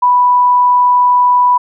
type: tone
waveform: sine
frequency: 987 Hz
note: B5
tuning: 1 cent flat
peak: -6 dBFS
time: 0.02-1.58 s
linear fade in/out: 10 ms
effects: none